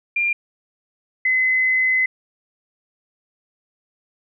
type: tone pair in turn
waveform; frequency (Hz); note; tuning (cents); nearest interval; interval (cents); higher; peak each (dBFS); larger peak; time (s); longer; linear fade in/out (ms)
sine; 2395 / 2036; D7 / C7; +33 / -48; minor third; 281; first; -17 / -15; second; 0.16-0.33 / 1.25-2.06; second; 5
effects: none

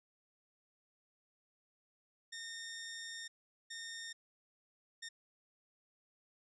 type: tone bursts at uneven times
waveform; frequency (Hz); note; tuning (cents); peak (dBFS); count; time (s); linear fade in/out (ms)
15% pulse; 1831; A#6; -32; -38; 3; 2.32-3.28 / 3.7-4.13 / 5.02-5.09; 10
effects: resampled to 22050 Hz

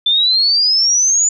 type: exponential sweep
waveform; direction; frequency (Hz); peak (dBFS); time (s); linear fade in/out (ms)
sine; up; 3520 to 7040; -10; 0.06-1.29; 5
effects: none

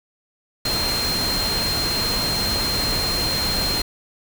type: tone in noise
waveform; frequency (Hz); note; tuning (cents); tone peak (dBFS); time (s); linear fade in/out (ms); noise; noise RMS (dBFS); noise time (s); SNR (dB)
sine; 4186; C8; 0; -22; 0.65-3.82; 5; pink; -25; 0.65-3.82; 0
effects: none

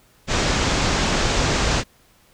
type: low-pass noise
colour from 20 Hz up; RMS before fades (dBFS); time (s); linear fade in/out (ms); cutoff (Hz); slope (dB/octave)
pink; -20; 0.27-1.84; 50; 7400; 48
effects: pink hiss -56 dBFS RMS until 2.33 s

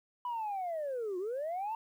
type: linear two-way sweep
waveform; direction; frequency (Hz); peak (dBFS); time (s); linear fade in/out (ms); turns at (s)
sine; down then up; 995 to 349.2 to 915; -32; 0.25-1.75; 2; 1.18
effects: tanh soft clip ceiling -31 dBFS + 11-bit

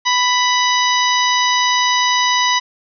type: harmonic tone with a mistuned harmonic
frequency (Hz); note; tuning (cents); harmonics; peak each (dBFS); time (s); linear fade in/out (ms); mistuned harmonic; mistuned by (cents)
991; B5; +6; 1 / 2 / 3 / 4 / 5 / 6; -16 / -19 / -21 / -22 / -23 / -24; 0.05-2.6; 20; 4; -51
effects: none

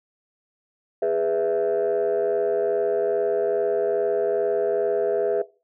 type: chord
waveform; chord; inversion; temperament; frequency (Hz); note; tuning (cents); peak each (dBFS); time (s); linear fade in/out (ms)
sine; E major; first; just; 412 / 494.4 / 659.3; G#4 / B4 / E5; -14 / +2 / 0; -22 / -23 / -22; 1.02-5.42; 5
effects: noise-tail reverb RT60 0.3 s tail -19 dB re dry + tanh soft clip ceiling -15 dBFS

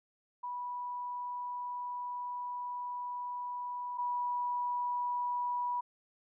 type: tone pair in turn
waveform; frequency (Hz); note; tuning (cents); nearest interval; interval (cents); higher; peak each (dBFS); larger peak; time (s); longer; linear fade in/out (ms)
sine; 981 / 976.9; B5 / B5; -12 / -19; unison; 7; first; -36 / -31; second; 0.43-3.98 / 3.98-5.81; first; 10
effects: none

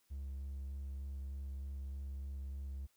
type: tone with vibrato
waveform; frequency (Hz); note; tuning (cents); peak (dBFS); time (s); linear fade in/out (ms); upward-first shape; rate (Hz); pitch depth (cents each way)
triangle; 68.4; C#2; -23; -38; 0.1-2.87; 20; square; 3.3; 12
effects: tanh soft clip ceiling -34 dBFS + white hiss -75 dBFS RMS until 2.96 s

